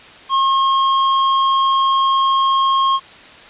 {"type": "tone", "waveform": "square", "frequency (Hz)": 1077, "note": "C6", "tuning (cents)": 50, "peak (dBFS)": -13, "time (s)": [0.29, 3], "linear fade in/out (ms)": 50, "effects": ["white hiss -40 dBFS RMS until 3.49 s", "resampled to 8000 Hz"]}